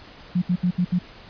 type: tone bursts at uneven times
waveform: sine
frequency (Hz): 178.5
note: F3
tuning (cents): +38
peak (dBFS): -17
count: 5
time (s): 0.35-0.42 / 0.49-0.56 / 0.63-0.71 / 0.78-0.85 / 0.92-0.99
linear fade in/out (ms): 10
effects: pink hiss -45 dBFS RMS until 1.29 s + resampled to 11025 Hz